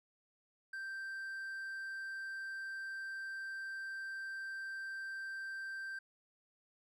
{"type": "tone", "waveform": "triangle", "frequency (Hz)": 1568, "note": "G6", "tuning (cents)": 0, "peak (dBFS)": -39, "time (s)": [0.73, 5.99], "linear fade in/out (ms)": 5, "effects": []}